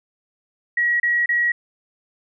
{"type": "tone bursts", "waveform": "sine", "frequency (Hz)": 1911, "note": "A#6", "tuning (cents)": 43, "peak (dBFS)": -16, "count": 3, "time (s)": [0.77, 1.52], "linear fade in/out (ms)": 5, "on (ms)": 230, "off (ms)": 30, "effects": []}